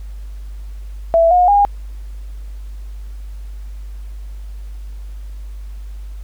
sine tone with pitch steps, 664 / 718 / 812 Hz, E5 / F5 / G#5, +12 / +48 / -39 cents, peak -8 dBFS, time 1.14-1.65 s, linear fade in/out 0 ms, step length 170 ms, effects added 50 Hz sine -27 dBFS peak until 6.23 s + pink hiss -52 dBFS RMS until 6.23 s

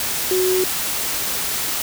sine tone in noise, 370 Hz, F#4, in tune, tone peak -16 dBFS, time 0.31-0.64 s, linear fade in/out 2 ms, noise white, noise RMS -23 dBFS, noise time 0-1.82 s, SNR +4 dB, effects none

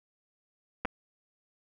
clicks, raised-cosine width 0.5 ms, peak -16 dBFS, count 2, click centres 0.85 / 0.854 s, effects none

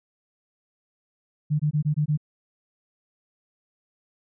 sine tone bursts, 150.2 Hz, D3, 39 cents sharp, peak -19 dBFS, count 6, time 1.5-2.175 s, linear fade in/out 20 ms, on 95 ms, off 21 ms, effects none

